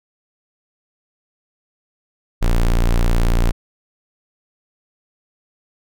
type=tone; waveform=square; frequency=29.14 Hz; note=A#0; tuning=in tune; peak=-13 dBFS; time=2.41-3.52 s; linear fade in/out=20 ms; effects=none